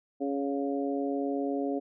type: harmonic tone with a mistuned harmonic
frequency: 139.4 Hz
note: C#3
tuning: 10 cents sharp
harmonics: 2 / 3 / 4 / 5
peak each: -30 / -34 / -36 / -38 dBFS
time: 0.2-1.8 s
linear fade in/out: 20 ms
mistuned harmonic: 5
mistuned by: +19 cents
effects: none